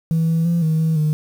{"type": "tone with pitch steps", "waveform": "sine", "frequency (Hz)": [162.9, 163.9, 170.2, 158.4, 160.4, 152.9], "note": ["E3", "E3", "F3", "D#3", "E3", "D#3"], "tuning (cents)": [-20, -10, -44, 31, -47, -30], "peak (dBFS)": -13, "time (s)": [0.11, 1.13], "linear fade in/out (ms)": 0, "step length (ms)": 170, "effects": ["tanh soft clip ceiling -12 dBFS", "7-bit"]}